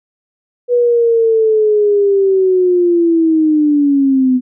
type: linear sweep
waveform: sine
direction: down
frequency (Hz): 490 to 249.9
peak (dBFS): -8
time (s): 0.68-4.41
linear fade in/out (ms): 50
effects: none